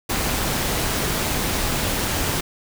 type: noise with amplitude modulation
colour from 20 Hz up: pink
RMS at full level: -21 dBFS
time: 0.09-2.41 s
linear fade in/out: 10 ms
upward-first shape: sine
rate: 205 Hz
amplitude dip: 40%
effects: none